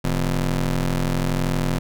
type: ring-modulated tone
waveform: 25% pulse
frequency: 92.5 Hz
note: F#2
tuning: in tune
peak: -13 dBFS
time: 0.04-1.79 s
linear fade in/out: 10 ms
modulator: 66.7 Hz
effects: none